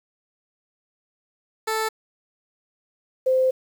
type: tone pair in turn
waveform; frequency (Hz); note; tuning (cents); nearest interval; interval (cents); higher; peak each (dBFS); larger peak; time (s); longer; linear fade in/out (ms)
15% pulse / sine; 440 / 518.6; A4 / C5; 0 / -15; minor third; 285; second; -16; neither; 1.67-1.89 / 3.26-3.51; second; 10
effects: 8-bit